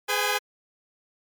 10% pulse tone cluster, 417.1 / 506 / 816 Hz, G#4 / B4 / G#5, +7 / +42 / -31 cents, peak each -19 dBFS, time 0.08-0.39 s, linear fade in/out 20 ms, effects MP3 96 kbps

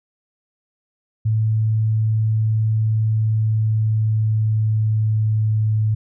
sine tone with pitch glide, 109.7 to 108.31 Hz, A2 to A2, -5 to -27 cents, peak -15 dBFS, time 1.25-5.95 s, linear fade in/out 10 ms, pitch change -22 cents, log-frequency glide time 2.97-5.82 s, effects none

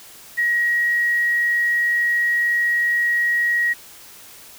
sine tone with quantisation, 1899 Hz, A#6, 32 cents sharp, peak -16 dBFS, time 0.37-3.74 s, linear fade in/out 20 ms, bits 7, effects white hiss -43 dBFS RMS until 4.58 s

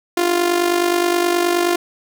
sawtooth tone with amplitude modulation, 349.2 Hz, F4, in tune, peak -8 dBFS, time 0.17-1.76 s, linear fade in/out 5 ms, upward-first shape sine, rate 49.5 Hz, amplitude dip 65%, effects none

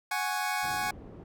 25% pulse chord, F# suspended second, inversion none, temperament equal, 740 / 830.6 / 1108.7 Hz, F#5 / G#5 / C#6, 0 / 0 / 0 cents, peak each -30 / -28 / -32 dBFS, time 0.11-0.91 s, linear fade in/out 5 ms
white low-pass noise, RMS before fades -46 dBFS, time 0.63-1.24 s, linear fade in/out 5 ms, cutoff 320 Hz, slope 12 dB/octave
effects none

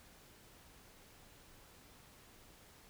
silence, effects pink hiss -61 dBFS RMS until 2.89 s

